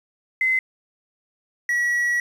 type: tone pair in turn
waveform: sine / triangle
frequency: 2051 / 1927.6 Hz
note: C7 / B6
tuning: -35 / -43 cents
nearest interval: minor second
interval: 108 cents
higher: first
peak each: -17 / -17 dBFS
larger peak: neither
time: 0.41-0.59 / 1.69-2.2 s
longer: second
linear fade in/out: 2 ms
effects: resampled to 32000 Hz + 8-bit